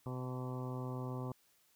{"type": "harmonic tone with a mistuned harmonic", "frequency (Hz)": 127.4, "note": "C3", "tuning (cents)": -46, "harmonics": [1, 2, 3, 4, 5, 6, 7, 8, 9], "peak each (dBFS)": [-40, -45, -48, -50, -54, -56, -53, -53, -54], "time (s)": [0.06, 1.32], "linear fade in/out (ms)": 2, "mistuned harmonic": 7, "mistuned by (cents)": -17, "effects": ["white hiss -71 dBFS RMS until 1.75 s"]}